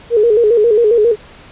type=tone with vibrato; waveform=sine; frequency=445.9 Hz; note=A4; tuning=23 cents sharp; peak=-7 dBFS; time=0.1-1.16 s; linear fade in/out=50 ms; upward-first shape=square; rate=7.4 Hz; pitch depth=96 cents each way; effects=pink hiss -39 dBFS RMS until 1.51 s + resampled to 8000 Hz